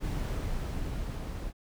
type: noise with level ramp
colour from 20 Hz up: brown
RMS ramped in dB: -31 to -37 dBFS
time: 0-1.53 s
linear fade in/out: 50 ms
effects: none